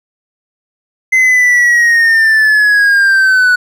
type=linear sweep; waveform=triangle; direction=down; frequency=2061 to 1470 Hz; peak=-4 dBFS; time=1.12-3.56 s; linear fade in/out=10 ms; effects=none